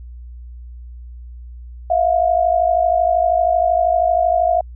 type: tone pair together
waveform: sine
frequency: 657.2 / 710 Hz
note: E5 / F5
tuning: -5 / +28 cents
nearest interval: minor second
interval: 133 cents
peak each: -16 / -15 dBFS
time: 1.9-4.61 s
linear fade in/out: 5 ms
effects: added 60 Hz sine -32 dBFS peak until 4.75 s